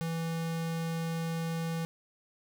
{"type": "tone", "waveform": "square", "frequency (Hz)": 164.81, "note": "E3", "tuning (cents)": 0, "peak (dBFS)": -32, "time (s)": [0.01, 1.85], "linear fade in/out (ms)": 0, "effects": []}